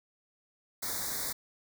white band-stop noise, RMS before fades -35 dBFS, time 0.82-1.33 s, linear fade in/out 10 ms, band 2200 to 3600 Hz, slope 96 dB/octave, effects none

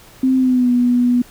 sine tone with pitch glide, 260.9 to 244.8 Hz, C4 to B3, -5 to -15 cents, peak -11 dBFS, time 0.23-1.22 s, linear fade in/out 5 ms, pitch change -110 cents, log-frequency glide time 0.37-0.71 s, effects pink hiss -44 dBFS RMS until 1.3 s

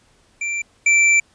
square tone pair in turn, 2353 / 2340 Hz, D7 / D7, +3 / -7 cents, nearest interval unison, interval 10 cents, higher first, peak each -22 / -12 dBFS, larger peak second, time 0.41-0.62 / 0.86-1.2 s, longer second, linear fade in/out 5 ms, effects pink hiss -57 dBFS RMS until 1.34 s + resampled to 22050 Hz

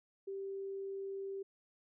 sine tone, 390.9 Hz, G4, 5 cents flat, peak -39 dBFS, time 0.27-1.43 s, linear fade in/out 10 ms, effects none

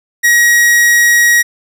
45% pulse tone, 1900 Hz, A#6, 33 cents sharp, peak -6 dBFS, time 0.23-1.43 s, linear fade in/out 20 ms, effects none

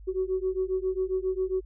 sine beating tone pair, 371.3 / 378.7 Hz, F#4 / F#4, +6 / +40 cents, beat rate 7.4 Hz, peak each -28 dBFS, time 0.07-1.61 s, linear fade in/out 20 ms, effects tanh soft clip ceiling -18 dBFS + added 50 Hz sine -43 dBFS peak until 1.65 s

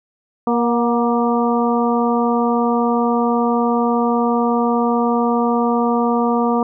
harmonic tone with a mistuned harmonic, 236.3 Hz, A#3, 24 cents sharp, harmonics 1 / 2 / 3 / 4 / 5, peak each -17 / -20 / -22 / -23 / -24 dBFS, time 0.47-6.63 s, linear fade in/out 2 ms, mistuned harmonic 3, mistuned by +30 cents, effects none

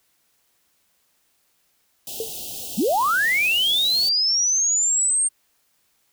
white band-stop noise, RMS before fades -33 dBFS, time 2.07-4.09 s, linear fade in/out 2 ms, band 830 to 2700 Hz, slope 96 dB/octave
sine tone with exponential decay, 449.4 Hz, A4, 37 cents sharp, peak -21 dBFS, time 2.2-2.34 s, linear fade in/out 2 ms, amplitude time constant 29 ms
sine linear sweep, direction up, 156.9 to 8730 Hz, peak -17 dBFS, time 2.77-5.29 s, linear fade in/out 20 ms
effects white hiss -66 dBFS RMS until 6.12 s

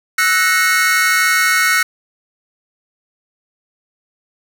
45% pulse chord, F# dominant seventh, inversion third, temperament equal with one note detuned, 1318.5 / 1480 / 1864.7 / 2184 Hz, E6 / F#6 / A#6 / C#7, 0 / 0 / 0 / -26 cents, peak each -19 / -16 / -18 / -17 dBFS, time 0.18-1.83 s, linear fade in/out 5 ms, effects none

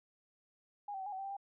sine tone with pitch steps, 820 / 773 / 760 / 824 / 758 / 780 / 787 / 796 Hz, G#5 / G5 / F#5 / G#5 / F#5 / G5 / G5 / G5, -22 / -24 / +46 / -14 / +42 / -9 / +7 / +26 cents, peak -39 dBFS, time 0.88-1.368 s, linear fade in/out 5 ms, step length 61 ms, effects none

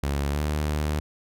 sawtooth tone with pitch glide, 70.6 to 75.23 Hz, C#2 to D2, +32 to +42 cents, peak -20 dBFS, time 0.03-1 s, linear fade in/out 5 ms, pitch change +110 cents, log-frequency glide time 0.3-0.41 s, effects none

